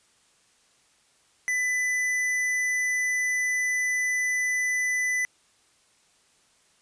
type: tone with tanh clipping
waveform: sine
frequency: 1998 Hz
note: B6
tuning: 20 cents sharp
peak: -25 dBFS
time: 1.48-5.25 s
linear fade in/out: 0 ms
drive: 16 dB
effects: white hiss -63 dBFS RMS until 6.81 s + resampled to 22050 Hz